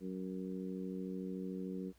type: harmonic tone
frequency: 93.5 Hz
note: F#2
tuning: 19 cents sharp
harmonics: 2 / 3 / 4 / 5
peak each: -41 / -45 / -47 / -49 dBFS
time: 0-1.93 s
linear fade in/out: 50 ms
effects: added 60 Hz sine -67 dBFS peak until 1.98 s + pink hiss -71 dBFS RMS until 1.98 s